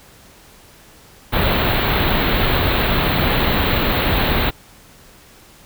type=band-stop noise; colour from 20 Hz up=pink; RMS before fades=-17 dBFS; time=1.32-4.51 s; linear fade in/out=20 ms; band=4200 to 14000 Hz; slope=96 dB/octave; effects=pink hiss -46 dBFS RMS until 5.65 s